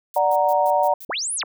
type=noise bursts; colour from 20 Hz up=violet; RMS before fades=-38 dBFS; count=6; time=0.14-1.048 s; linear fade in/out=0 ms; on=43 ms; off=130 ms
type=chord; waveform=sine; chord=D augmented; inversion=none; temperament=equal; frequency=587.3 / 740 / 932.3 Hz; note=D5 / F#5 / A#5; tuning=0 / 0 / 0 cents; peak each=-20 dBFS; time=0.16-0.94 s; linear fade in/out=5 ms
type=linear two-way sweep; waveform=sine; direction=up then down; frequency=69 to 11175 to 69 Hz; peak=-23 dBFS; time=1.09-1.44 s; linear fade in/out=10 ms; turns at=1.35 s
effects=none